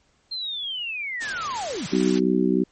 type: linear sweep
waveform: sine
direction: down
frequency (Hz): 4203 to 126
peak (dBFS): -27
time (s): 0.31-1.87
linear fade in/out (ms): 10
type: noise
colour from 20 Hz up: white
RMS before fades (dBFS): -32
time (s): 1.2-2.2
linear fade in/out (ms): 20
type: harmonic tone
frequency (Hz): 63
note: B1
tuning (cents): +35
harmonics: 3 / 4 / 5 / 6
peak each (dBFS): -23 / -23 / -23 / -23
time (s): 1.92-2.64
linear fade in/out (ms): 10
effects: pink hiss -64 dBFS RMS until 2.71 s + MP3 32 kbps